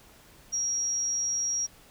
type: tone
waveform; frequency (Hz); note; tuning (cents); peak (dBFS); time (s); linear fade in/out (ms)
sine; 5660; F8; +22; -26; 0.52-1.67; 20
effects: pink hiss -55 dBFS RMS until 1.9 s